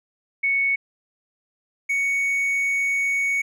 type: tone pair in turn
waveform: sine / triangle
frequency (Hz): 2217 / 2228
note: C#7 / C#7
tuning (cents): 0 / +8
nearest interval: unison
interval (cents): 8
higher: second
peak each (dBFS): -18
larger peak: neither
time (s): 0.43-0.76 / 1.89-3.42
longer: second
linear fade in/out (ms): 10
effects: none